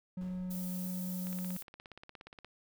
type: tone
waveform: triangle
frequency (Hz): 182.9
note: F#3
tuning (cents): -20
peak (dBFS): -34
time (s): 0.17-1.57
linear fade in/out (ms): 5
type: noise with exponential decay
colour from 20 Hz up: brown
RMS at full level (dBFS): -48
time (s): 0.21-1.18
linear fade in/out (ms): 1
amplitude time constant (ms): 210
type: noise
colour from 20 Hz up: violet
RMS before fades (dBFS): -45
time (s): 0.5-1.63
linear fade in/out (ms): 10
type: click train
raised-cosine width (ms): 0.3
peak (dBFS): -33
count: 21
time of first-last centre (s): 1.27-2.446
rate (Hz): 17
effects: none